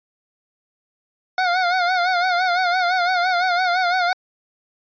25% pulse tone with vibrato, 722 Hz, F#5, 43 cents flat, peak -13 dBFS, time 1.38-4.13 s, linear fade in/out 2 ms, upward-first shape sine, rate 5.9 Hz, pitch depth 71 cents each way, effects resampled to 11025 Hz

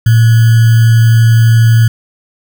sine tone with sample-and-hold, 114 Hz, A#2, 38 cents flat, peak -3 dBFS, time 0.06-1.88 s, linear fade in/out 5 ms, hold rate 1575 Hz, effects none

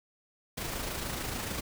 pink noise with amplitude modulation, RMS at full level -34 dBFS, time 0.57-1.61 s, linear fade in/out 10 ms, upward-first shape sine, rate 26.8 Hz, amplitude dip 40%, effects none

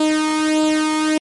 sawtooth tone with flanger, 309.5 Hz, D#4, 9 cents flat, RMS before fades -17 dBFS, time 0-1.18 s, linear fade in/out 5 ms, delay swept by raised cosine 0.25 to 0.93 ms, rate 1.6 Hz, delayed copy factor +0.7, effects MP3 48 kbps

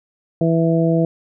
harmonic tone, 164.81 Hz, E3, in tune, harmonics 1 / 2 / 3 / 4, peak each -16 / -19 / -21 / -22 dBFS, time 0.41-1.05 s, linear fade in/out 2 ms, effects none

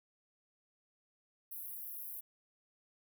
pink high-pass noise, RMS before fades -45 dBFS, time 1.51-2.21 s, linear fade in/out 10 ms, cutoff 11000 Hz, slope 96 dB/octave, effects none

